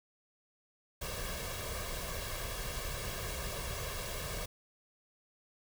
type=noise with comb filter; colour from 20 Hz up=pink; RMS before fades=-39 dBFS; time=1.01-4.46 s; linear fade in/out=10 ms; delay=1.8 ms; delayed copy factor=+0.7; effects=none